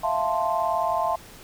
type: chord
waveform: sine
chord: F major seventh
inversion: third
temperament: equal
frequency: 659.3 / 698.5 / 880 / 1046.5 Hz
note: E5 / F5 / A5 / C6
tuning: 0 / 0 / 0 / 0 cents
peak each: -27 dBFS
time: 0.03-1.16 s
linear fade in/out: 10 ms
effects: pink hiss -46 dBFS RMS until 1.43 s